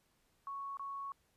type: tone with dropouts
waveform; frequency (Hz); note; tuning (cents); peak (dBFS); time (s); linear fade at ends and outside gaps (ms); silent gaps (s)
sine; 1108.7; C#6; 0; -40; 0.47-1.12; 1; 0.771-0.795
effects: pink hiss -75 dBFS RMS until 1.36 s + resampled to 32000 Hz